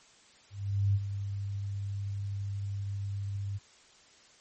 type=tone with ADSR envelope; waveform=sine; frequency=99.9 Hz; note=G2; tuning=33 cents sharp; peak=-22 dBFS; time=0.5-3.59 s; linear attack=450 ms; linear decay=38 ms; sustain=-10 dB; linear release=25 ms; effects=white hiss -59 dBFS RMS until 4.4 s + MP3 32 kbps